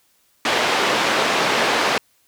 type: band-pass noise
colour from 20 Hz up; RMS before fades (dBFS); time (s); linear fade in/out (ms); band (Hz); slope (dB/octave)
pink; -19; 0.45-1.98; 2; 400 to 3900; 12
effects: white hiss -61 dBFS RMS until 2.27 s